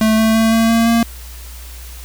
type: tone with pitch steps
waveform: square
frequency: 218.9 / 221.3 / 223.8 / 226.2 / 228.7 / 231.2 Hz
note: A3 / A3 / A3 / A3 / A#3 / A#3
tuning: -9 / +10 / +30 / +48 / -33 / -14 cents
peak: -11 dBFS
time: 0.01-1.03 s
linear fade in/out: 2 ms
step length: 170 ms
effects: added 60 Hz sine -31 dBFS peak until 2.04 s + white hiss -38 dBFS RMS until 2.04 s